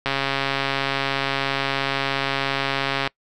click train, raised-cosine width 0.3 ms, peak -6 dBFS, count 414, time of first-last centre 0.06-3.075 s, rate 137 Hz, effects noise-tail reverb RT60 0.1 s tail -24 dB re dry

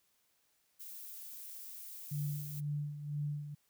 violet noise, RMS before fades -48 dBFS, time 0.79-2.61 s, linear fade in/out 20 ms
sine tone with tremolo, 146.83 Hz, D3, in tune, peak -33 dBFS, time 2.11-3.55 s, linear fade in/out 10 ms, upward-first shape sine, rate 2 Hz, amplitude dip 65%
effects white hiss -75 dBFS RMS until 3.69 s

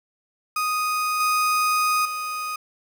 35% pulse tone with level steps, 1244.5 Hz, D#6, in tune, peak -20 / -17 / -25 dBFS, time 0.56-2.56 s, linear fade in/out 5 ms, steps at 1.2 / 2.05 s, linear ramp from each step 5 ms, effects 8-bit

